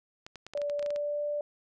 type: clicks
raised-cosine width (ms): 0.2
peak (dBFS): -26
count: 12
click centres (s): 0.265 / 0.357 / 0.466 / 0.536 / 0.575 / 0.617 / 0.698 / 0.794 / 0.827 / 0.862 / 0.905 / 0.961
type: tone with pitch glide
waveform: sine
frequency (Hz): 580 to 588.1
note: D5 to D5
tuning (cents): -22 to +2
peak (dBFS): -29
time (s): 0.55-1.41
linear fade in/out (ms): 2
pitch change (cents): +24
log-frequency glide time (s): 0.7-1.22
effects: none